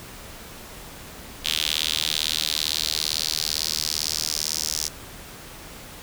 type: tone with high-pass filter sweep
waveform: sawtooth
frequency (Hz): 77.78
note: D#2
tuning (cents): 0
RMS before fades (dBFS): -26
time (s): 1.44-4.89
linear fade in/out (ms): 20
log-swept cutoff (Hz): 3300 to 5600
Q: 3.3
effects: pink hiss -41 dBFS RMS until 6.02 s